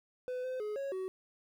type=tone with pitch steps; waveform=triangle; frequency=503 / 513 / 422.2 / 551 / 376.1 Hz; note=B4 / C5 / G#4 / C#5 / F#4; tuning=+32 / -34 / +29 / -11 / +28 cents; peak=-33 dBFS; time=0.28-1.08 s; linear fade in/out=0 ms; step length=160 ms; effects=11-bit